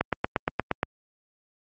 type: click train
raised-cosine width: 0.5 ms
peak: -8 dBFS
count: 8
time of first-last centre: 0.01-0.831 s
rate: 8.53 Hz
effects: high-pass 60 Hz 12 dB/octave + Opus 48 kbps